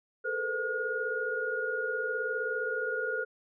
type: tone cluster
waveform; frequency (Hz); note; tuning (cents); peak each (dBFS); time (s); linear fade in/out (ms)
sine; 432.2 / 451.5 / 507 / 1434; A4 / A4 / B4 / F6; -31 / +45 / +45 / +45; -38 / -37 / -36 / -32; 0.24-3.25; 20
effects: none